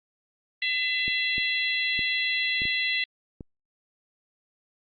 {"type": "harmonic tone", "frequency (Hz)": 673, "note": "E5", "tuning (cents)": 36, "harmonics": [3, 4, 5, 6], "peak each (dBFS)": [-27, -29, -31, -33], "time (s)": [0.62, 3.04], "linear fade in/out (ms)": 2}
{"type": "clicks", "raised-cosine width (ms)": 3, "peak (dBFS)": -25, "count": 6, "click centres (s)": [1.08, 1.381, 1.992, 2.619, 2.654, 3.408]}
{"effects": ["Opus 24 kbps"]}